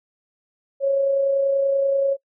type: tone with amplitude modulation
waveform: sine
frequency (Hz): 550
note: C#5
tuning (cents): -14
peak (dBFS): -15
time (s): 0.8-2.17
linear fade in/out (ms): 50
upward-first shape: sine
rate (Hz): 30.4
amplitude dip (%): 30
effects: noise-tail reverb RT60 0.1 s tail -25 dB re dry